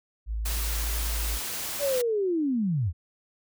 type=tone; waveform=sine; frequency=54.4 Hz; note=A1; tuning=19 cents flat; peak=-27 dBFS; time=0.26-1.4 s; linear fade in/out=50 ms
type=noise; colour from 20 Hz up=white; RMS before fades=-33 dBFS; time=0.45-2.02 s; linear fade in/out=10 ms
type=linear sweep; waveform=sine; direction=down; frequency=587.3 to 72 Hz; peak=-23 dBFS; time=1.79-2.93 s; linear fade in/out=50 ms
effects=none